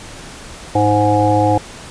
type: harmonic tone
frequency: 104.4 Hz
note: G#2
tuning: 10 cents sharp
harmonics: 1 / 3 / 5 / 7 / 8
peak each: -17 / -17 / -17 / -17 / -17 dBFS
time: 0.75-1.58 s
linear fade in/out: 5 ms
effects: pink hiss -34 dBFS RMS until 1.9 s + resampled to 22050 Hz